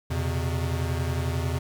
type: tone cluster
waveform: square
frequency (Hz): 84.1 / 123 / 134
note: E2 / B2 / C3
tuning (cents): +35 / -7 / +42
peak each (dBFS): -28 / -32 / -32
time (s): 0.1-1.59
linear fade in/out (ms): 10
effects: 10-bit